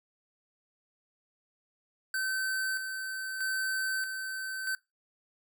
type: tone with tremolo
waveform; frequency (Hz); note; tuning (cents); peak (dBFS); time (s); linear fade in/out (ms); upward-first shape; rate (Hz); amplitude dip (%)
square; 1538; G6; -33; -30; 2.14-4.75; 2; square; 0.79; 45
effects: noise-tail reverb RT60 0.2 s tail -21 dB re dry